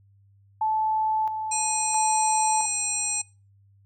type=tone with tremolo; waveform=sine; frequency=871 Hz; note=A5; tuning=18 cents flat; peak=-21 dBFS; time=0.61-2.66 s; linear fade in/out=5 ms; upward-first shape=square; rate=0.75 Hz; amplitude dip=50%
type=harmonic tone; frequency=830.6 Hz; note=G#5; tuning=in tune; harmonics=1 / 3 / 5 / 7 / 9 / 10; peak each=-39 / -36 / -40 / -33 / -28 / -28 dBFS; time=1.51-3.22 s; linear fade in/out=10 ms
effects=noise-tail reverb RT60 0.3 s tail -21 dB re dry + added 99 Hz sine -55 dBFS peak until 3.85 s